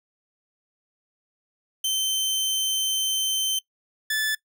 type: tone pair in turn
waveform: sawtooth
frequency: 3095 / 1740.9 Hz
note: G7 / A6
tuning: -23 / -19 cents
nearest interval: minor seventh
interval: 996 cents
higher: first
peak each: -19 dBFS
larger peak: neither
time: 1.84-3.59 / 4.1-4.35 s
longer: first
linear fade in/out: 5 ms
effects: noise-tail reverb RT60 0.1 s tail -20 dB re dry